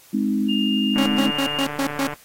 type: chord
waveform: sine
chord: Ab major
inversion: none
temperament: equal with one note detuned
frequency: 209.8 / 261.6 / 311.1 Hz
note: Ab3 / C4 / Eb4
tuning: +18 / 0 / 0 cents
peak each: -21 / -23 / -26 dBFS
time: 0.13-1.31 s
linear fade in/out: 10 ms
type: tone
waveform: sine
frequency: 2819 Hz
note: F7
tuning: 16 cents sharp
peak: -24 dBFS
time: 0.48-1.66 s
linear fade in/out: 20 ms
type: click train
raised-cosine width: 0.5 ms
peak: -16 dBFS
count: 174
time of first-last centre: 0.96-2.137 s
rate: 147 Hz
type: tone bursts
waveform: sawtooth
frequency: 274.9 Hz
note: C#4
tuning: 14 cents flat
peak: -16 dBFS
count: 6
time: 0.98-2.072 s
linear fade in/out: 2 ms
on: 82 ms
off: 120 ms
effects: white hiss -50 dBFS RMS until 2.24 s + AAC 48 kbps